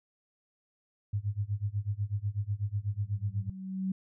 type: tone with tremolo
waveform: sine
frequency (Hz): 102.6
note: G#2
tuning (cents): -21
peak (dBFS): -26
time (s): 1.13-3.5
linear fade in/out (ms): 5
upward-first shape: sine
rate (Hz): 8.1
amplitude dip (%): 95
type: tone with exponential growth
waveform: sine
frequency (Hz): 189.7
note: F#3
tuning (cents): +43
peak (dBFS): -27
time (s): 2.81-3.92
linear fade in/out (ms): 5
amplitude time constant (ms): 240
effects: none